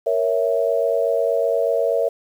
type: chord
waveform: sine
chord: A# diminished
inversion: none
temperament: equal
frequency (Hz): 466.2 / 554.4 / 659.3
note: A#4 / C#5 / E5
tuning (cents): 0 / 0 / 0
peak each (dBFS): -21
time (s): 0.06-2.09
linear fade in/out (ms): 10
effects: 8-bit